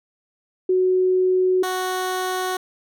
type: tone pair in turn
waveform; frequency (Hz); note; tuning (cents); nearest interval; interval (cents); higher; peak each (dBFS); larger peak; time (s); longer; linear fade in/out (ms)
sine / 15% pulse; 370 / 370; F#4 / F#4; 0 / 0; unison; 0; neither; -15 / -16; first; 0.69-1.63 / 1.63-2.57; neither; 5
effects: none